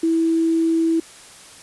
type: tone with quantisation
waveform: sine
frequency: 327.8 Hz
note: E4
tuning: 10 cents flat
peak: -15 dBFS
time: 0.03-1 s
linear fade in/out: 5 ms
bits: 7
effects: white hiss -43 dBFS RMS until 1.62 s + resampled to 24000 Hz